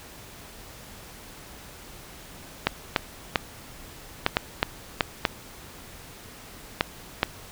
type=clicks; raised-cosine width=0.3 ms; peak=-3 dBFS; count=10; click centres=2.67 / 2.962 / 3.358 / 4.264 / 4.369 / 4.629 / 5.008 / 5.252 / 6.809 / 7.231 s; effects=pink hiss -45 dBFS RMS until 7.51 s